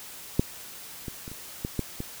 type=clicks; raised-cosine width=3 ms; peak=-7 / -21 / -26 / -28 / -16 / -13 / -19 dBFS; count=7; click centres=0.395 / 1.082 / 1.279 / 1.316 / 1.649 / 1.793 / 2.004 s; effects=white hiss -43 dBFS RMS until 2.2 s